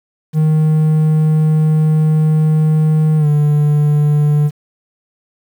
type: tone with pitch glide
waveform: triangle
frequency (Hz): 155.56 to 148.11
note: D#3 to D3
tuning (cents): 0 to +15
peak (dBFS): -7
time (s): 0.33-4.51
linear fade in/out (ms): 50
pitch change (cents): -85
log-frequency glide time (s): 3.17-3.27
effects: 7-bit